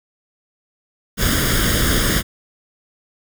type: noise with comb filter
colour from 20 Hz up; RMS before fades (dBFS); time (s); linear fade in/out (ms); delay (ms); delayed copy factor
pink; -17; 1.17-2.23; 50; 0.59; +0.75
effects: none